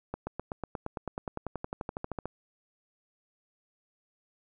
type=accelerating click train; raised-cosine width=1 ms; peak=-20 dBFS; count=23; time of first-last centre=0.14-2.256 s; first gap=130 ms; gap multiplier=0.97; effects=none